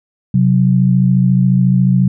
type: tone pair together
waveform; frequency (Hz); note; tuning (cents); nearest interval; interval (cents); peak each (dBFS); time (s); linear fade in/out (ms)
sine; 130.81 / 184.99; C3 / F#3; 0 / 0; tritone; 600; -11; 0.34-2.08; 5
effects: none